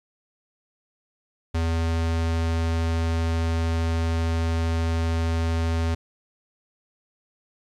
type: tone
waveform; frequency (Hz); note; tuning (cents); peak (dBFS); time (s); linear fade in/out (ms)
square; 82.41; E2; 0; -22; 1.54-5.95; 10
effects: low-pass 7000 Hz 12 dB/octave + 10-bit